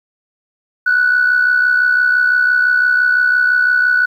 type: tone with amplitude modulation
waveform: sine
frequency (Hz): 1480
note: F#6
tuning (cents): 0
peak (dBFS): -6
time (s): 0.86-4.06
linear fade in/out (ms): 10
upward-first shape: sine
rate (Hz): 65.9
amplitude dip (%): 60
effects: tanh soft clip ceiling -5 dBFS + 8-bit